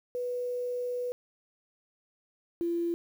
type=tone pair in turn; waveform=sine; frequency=492.4 / 340.8 Hz; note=B4 / F4; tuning=-5 / -42 cents; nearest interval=tritone; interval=637 cents; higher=first; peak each=-30 / -27 dBFS; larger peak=second; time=0.15-1.12 / 2.61-2.94 s; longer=first; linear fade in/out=0 ms; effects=9-bit